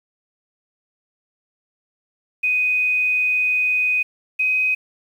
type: tone pair in turn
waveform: sine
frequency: 2497 / 2516 Hz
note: D#7 / D#7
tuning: +6 / +19 cents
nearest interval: unison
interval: 13 cents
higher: second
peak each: -16 dBFS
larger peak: neither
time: 2.43-4.03 / 4.39-4.75 s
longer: first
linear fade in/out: 10 ms
effects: 8-bit